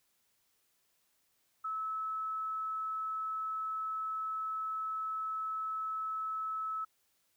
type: tone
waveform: sine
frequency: 1300 Hz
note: E6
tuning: 24 cents flat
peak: -34 dBFS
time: 1.64-6.85 s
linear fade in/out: 10 ms
effects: white hiss -75 dBFS RMS until 7.36 s